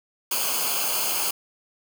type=noise with comb filter; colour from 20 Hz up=white; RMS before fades=-25 dBFS; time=0.31-1.31 s; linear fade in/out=5 ms; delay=0.53 ms; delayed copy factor=-0.8; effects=none